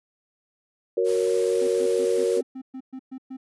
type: chord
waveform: sine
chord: F# major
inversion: none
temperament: equal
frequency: 370 / 466.2 / 554.4 Hz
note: F#4 / A#4 / C#5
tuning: 0 / 0 / 0 cents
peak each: -24 / -22 / -28 dBFS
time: 0.97-2.41 s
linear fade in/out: 5 ms
type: noise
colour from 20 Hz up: white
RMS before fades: -39 dBFS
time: 1.04-2.42 s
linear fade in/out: 50 ms
type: tone bursts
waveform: triangle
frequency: 261.6 Hz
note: C4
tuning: in tune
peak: -31 dBFS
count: 10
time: 1.61-3.37 s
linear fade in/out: 10 ms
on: 68 ms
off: 120 ms
effects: resampled to 24000 Hz